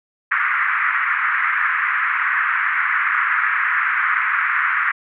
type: band-pass noise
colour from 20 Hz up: pink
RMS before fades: -19 dBFS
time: 0.31-4.92 s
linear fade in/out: 10 ms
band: 1200 to 2100 Hz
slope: 48 dB/octave
effects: none